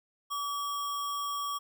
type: tone with sample-and-hold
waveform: sine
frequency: 1148 Hz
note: D6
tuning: 40 cents flat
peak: -31 dBFS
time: 0.3-1.59 s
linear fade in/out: 20 ms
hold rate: 4410 Hz
effects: none